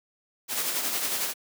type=noise with tremolo; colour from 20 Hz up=white; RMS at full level=-27 dBFS; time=0.48-1.34 s; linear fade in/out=50 ms; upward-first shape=sine; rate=11 Hz; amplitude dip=40%; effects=high-pass 200 Hz 12 dB/octave